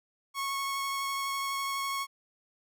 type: tone with vibrato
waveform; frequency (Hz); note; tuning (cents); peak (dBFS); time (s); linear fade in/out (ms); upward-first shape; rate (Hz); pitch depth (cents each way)
sawtooth; 1100; C#6; -14; -27; 0.34-2.07; 50; sine; 12; 10
effects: none